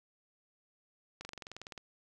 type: slowing click train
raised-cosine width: 0.2 ms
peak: -27 dBFS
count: 13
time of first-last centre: 1.21-1.778 s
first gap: 40 ms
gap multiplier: 1.03
effects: none